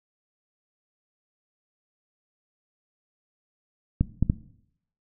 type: clicks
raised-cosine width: 5 ms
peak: -8 dBFS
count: 3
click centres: 4.01 / 4.226 / 4.299 s
effects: noise-tail reverb RT60 0.7 s tail -17 dB re dry